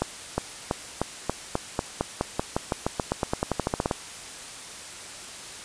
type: accelerating click train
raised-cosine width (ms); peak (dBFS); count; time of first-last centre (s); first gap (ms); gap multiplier
1; -9; 25; 0.02-3.912; 360; 0.92
effects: white hiss -40 dBFS RMS until 5.64 s + resampled to 22050 Hz